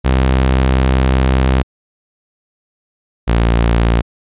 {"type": "tone pair in turn", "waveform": "sawtooth", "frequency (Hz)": [65.1, 57.65], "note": ["C2", "A#1"], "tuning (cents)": [-8, -19], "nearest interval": "major second", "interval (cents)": 211, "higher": "first", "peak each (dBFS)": -6, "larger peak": "neither", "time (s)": [[0.04, 1.63], [3.27, 4.02]], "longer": "first", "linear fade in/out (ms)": 20, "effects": ["resampled to 8000 Hz"]}